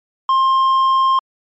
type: tone with tanh clipping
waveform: sine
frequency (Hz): 1060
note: C6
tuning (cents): +22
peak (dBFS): -12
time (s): 0.29-1.19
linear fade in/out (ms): 2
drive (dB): 5
effects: MP3 48 kbps